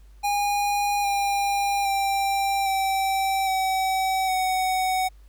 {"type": "tone with pitch steps", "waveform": "square", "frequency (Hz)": [816, 802, 788.2, 774.7, 761.4, 748.3], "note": ["G#5", "G5", "G5", "G5", "F#5", "F#5"], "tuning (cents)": [-31, 39, 9, -21, 49, 19], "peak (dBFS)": -22, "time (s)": [0.23, 5.09], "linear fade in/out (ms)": 20, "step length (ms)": 810, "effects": ["added 50 Hz sine -46 dBFS peak until 5.28 s", "pink hiss -64 dBFS RMS until 5.28 s"]}